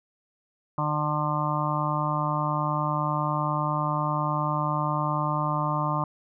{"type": "harmonic tone", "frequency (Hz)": 150.1, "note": "D3", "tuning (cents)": 38, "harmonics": [1, 2, 4, 5, 6, 7, 8], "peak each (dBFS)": [-28, -35, -34, -36, -32, -29, -32], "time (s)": [0.78, 6.04], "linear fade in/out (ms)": 2, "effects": []}